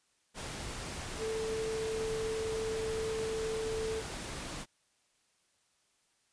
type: tone in noise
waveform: sine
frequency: 442.4 Hz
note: A4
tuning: 9 cents sharp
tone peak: -33 dBFS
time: 1.18-4.03 s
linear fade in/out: 50 ms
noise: pink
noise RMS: -41 dBFS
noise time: 0.34-4.66 s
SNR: +5 dB
effects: white hiss -73 dBFS RMS until 6.32 s + resampled to 22050 Hz